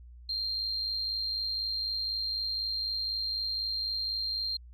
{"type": "tone with amplitude modulation", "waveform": "sine", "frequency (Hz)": 4186, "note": "C8", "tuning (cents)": 0, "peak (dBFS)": -27, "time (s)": [0.29, 4.57], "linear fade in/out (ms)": 5, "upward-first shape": "sine", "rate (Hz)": 104, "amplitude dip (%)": 50, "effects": ["tanh soft clip ceiling -23 dBFS", "added 60 Hz sine -47 dBFS peak until 4.73 s"]}